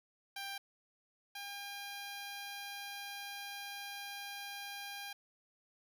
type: tone pair in turn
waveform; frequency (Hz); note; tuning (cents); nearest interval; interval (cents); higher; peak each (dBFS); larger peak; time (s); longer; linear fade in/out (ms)
10% pulse; 792 / 804.9; G5 / G5; +18 / +46; unison; 28; second; -33 / -35; first; 0.36-0.58 / 1.35-5.13; second; 5
effects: none